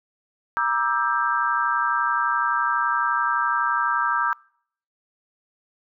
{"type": "chord", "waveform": "sine", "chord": "E half-diminished seventh", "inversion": "second", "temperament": "just", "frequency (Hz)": [949.3, 1186.7, 1318.5, 1582.2], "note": ["Bb5", "D6", "E6", "G6"], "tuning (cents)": [31, 18, 0, 16], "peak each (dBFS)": -25, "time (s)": [0.57, 4.33], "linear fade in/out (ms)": 0, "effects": ["noise-tail reverb RT60 0.6 s tail -26 dB re dry"]}